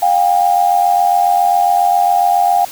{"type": "tone pair together", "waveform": "sine", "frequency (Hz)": [713, 800.3], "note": ["F5", "G5"], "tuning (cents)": [36, 36], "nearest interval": "major second", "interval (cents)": 200, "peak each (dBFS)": -12, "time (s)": [0.02, 2.65], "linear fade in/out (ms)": 5, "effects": ["white hiss -32 dBFS RMS until 2.71 s"]}